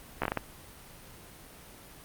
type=slowing click train; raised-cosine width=0.5 ms; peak=-13 dBFS; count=6; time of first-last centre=0.22-0.373 s; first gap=14 ms; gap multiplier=1.4; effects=pink hiss -50 dBFS RMS until 2.04 s + Opus 32 kbps